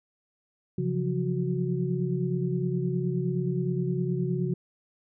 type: tone cluster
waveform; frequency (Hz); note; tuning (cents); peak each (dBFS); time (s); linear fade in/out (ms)
sine; 135.7 / 172.8 / 182.4 / 367.5; C#3 / F3 / F#3 / F#4; -36 / -18 / -24 / -12; -29 / -29 / -35 / -32; 0.78-4.54; 5
effects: none